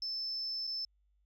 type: tone with dropouts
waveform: sine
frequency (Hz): 5274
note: E8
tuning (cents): 0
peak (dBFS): -34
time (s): 0.02-0.85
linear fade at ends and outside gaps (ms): 2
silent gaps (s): 0.67-0.674
effects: tanh soft clip ceiling -30 dBFS + added 50 Hz sine -69 dBFS peak until 1.25 s